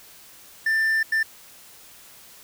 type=tone bursts at uneven times; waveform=triangle; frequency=1781 Hz; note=A6; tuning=21 cents sharp; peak=-17 dBFS; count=2; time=0.66-1.03 / 1.12-1.23 s; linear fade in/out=5 ms; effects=white hiss -48 dBFS RMS until 2.43 s